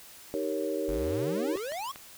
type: chord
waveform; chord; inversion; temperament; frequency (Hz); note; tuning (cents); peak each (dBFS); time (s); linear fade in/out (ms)
sine; Eb dominant seventh; none; equal; 311.1 / 392 / 466.2 / 554.4; Eb4 / G4 / Bb4 / Db5; 0 / 0 / 0 / 0; -34; 0.34-1.56; 0
type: exponential sweep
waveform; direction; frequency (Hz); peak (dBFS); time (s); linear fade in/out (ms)
square; up; 43.83 to 1150; -34; 0.88-1.92; 10
type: clicks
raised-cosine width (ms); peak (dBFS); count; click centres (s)
0.3; -26; 3; 1.572 / 1.72 / 1.959
effects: white hiss -50 dBFS RMS until 2.17 s